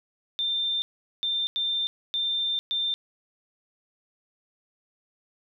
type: tone bursts at uneven times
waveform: sine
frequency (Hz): 3587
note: A7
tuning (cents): +33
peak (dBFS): -24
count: 5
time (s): 0.39-0.82 / 1.23-1.47 / 1.56-1.87 / 2.14-2.59 / 2.71-2.94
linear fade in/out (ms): 0
effects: none